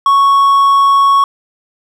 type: tone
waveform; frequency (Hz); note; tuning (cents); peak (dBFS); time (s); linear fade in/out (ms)
triangle; 1108.7; C#6; 0; -4; 0.06-1.24; 2
effects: none